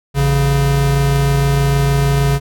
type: tone pair together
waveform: square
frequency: 55.39 / 139.7 Hz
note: A1 / C#3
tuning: +12 / +14 cents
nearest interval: octave + major third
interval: 1602 cents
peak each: -19 / -13 dBFS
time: 0.14-2.4 s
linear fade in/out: 50 ms
effects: none